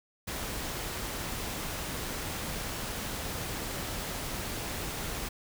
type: noise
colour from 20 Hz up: pink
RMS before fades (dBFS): -36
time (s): 0.27-5.29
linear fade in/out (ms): 10
effects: none